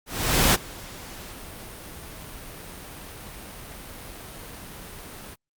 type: noise with ADSR envelope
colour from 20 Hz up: pink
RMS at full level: -17 dBFS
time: 0.06-5.36 s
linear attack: 480 ms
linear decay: 25 ms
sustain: -23 dB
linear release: 30 ms
effects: Opus 48 kbps